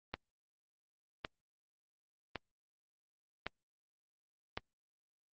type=click train; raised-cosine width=0.3 ms; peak=-20 dBFS; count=5; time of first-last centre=0.14-4.575 s; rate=0.902 Hz; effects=low-pass 5000 Hz 12 dB/octave + Opus 24 kbps